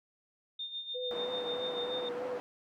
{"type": "tone with tremolo", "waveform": "sine", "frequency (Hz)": 3635, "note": "A#7", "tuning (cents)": -44, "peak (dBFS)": -35, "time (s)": [0.59, 2.09], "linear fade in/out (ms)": 5, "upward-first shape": "sine", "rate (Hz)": 6.8, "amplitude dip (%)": 65}
{"type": "tone with vibrato", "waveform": "sine", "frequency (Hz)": 493.6, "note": "B4", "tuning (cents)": -1, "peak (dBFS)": -35, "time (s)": [0.94, 2.39], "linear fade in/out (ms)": 20, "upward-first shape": "sine", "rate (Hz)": 3.2, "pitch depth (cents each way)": 35}
{"type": "band-pass noise", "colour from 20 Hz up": "white", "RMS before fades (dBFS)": -43, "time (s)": [1.11, 2.4], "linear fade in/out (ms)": 0, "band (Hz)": [250, 810], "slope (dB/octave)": 12}
{"effects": []}